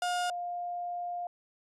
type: tone pair in turn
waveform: 35% pulse / sine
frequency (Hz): 713 / 704.4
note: F5 / F5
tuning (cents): +36 / +15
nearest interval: unison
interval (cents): 21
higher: first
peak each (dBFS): -27 / -33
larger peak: first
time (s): 0.02-0.3 / 0.3-1.27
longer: second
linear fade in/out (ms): 2
effects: resampled to 24000 Hz